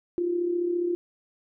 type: tone with amplitude modulation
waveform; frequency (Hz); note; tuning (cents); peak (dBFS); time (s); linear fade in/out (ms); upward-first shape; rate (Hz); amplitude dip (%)
sine; 349.2; F4; 0; -21; 0.18-0.95; 0; sine; 34.7; 55
effects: none